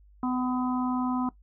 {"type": "harmonic tone", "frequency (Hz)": 252.1, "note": "B3", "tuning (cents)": 36, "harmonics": [1, 3, 4, 5], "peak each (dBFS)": [-26, -36, -35, -38], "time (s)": [0.23, 1.29], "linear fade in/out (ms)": 2, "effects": ["noise-tail reverb RT60 0.1 s tail -17 dB re dry", "added 50 Hz sine -53 dBFS peak until 1.42 s"]}